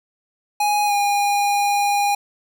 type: tone with pitch glide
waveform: square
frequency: 830 to 813.4 Hz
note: G#5 to G#5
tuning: -1 to -36 cents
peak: -17 dBFS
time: 0.6-2.15 s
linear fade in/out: 5 ms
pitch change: -35 cents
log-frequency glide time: 0.86-0.93 s
effects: none